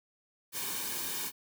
white noise with comb filter, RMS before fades -36 dBFS, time 0.52-1.32 s, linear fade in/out 50 ms, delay 1.5 ms, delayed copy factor -0.65, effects none

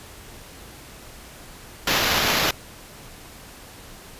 white noise with sample-and-hold, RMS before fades -21 dBFS, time 1.87-2.51 s, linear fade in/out 5 ms, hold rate 8820 Hz, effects pink hiss -43 dBFS RMS until 4.19 s + resampled to 32000 Hz

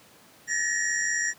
sine tone cluster, 1732 / 1797 / 1893 / 5710 / 7270 Hz, A6 / A6 / A#6 / F8 / A#8, -28 / +36 / +26 / +37 / -44 cents, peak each -32 / -33 / -28 / -31 / -32 dBFS, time 0.47-1.34 s, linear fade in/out 50 ms, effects pink hiss -54 dBFS RMS until 1.38 s + high-pass 150 Hz 12 dB/octave

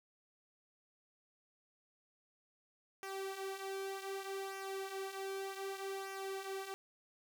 sawtooth tone with flanger, 388.3 Hz, G4, 16 cents flat, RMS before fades -43 dBFS, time 3.03-6.74 s, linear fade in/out 0 ms, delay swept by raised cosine 0.24 to 6.24 ms, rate 0.65 Hz, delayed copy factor -0.6, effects 12-bit

